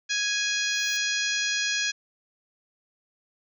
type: harmonic tone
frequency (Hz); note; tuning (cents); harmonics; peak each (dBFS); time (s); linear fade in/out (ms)
830.6; G#5; 0; 2 / 3 / 4 / 5 / 6 / 7 / 8; -29 / -31 / -32 / -33 / -34 / -34 / -35; 0.09-1.92; 20
type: noise with exponential growth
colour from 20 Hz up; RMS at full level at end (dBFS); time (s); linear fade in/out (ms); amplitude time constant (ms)
violet; -44; 0.32-0.97; 2; 140
effects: none